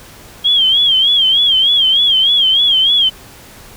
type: tone with vibrato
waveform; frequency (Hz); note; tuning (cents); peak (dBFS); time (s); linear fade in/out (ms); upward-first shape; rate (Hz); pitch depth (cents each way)
sine; 3230; G#7; -49; -8; 0.44-3.1; 20; sine; 3.3; 100
effects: pink hiss -38 dBFS RMS until 3.76 s